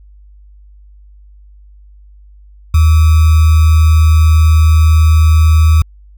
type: tone with sample-and-hold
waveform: sine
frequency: 79.1 Hz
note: D#2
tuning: 29 cents sharp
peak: -4 dBFS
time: 2.74-5.82 s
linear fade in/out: 5 ms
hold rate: 1225 Hz
effects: added 50 Hz sine -37 dBFS peak until 6.17 s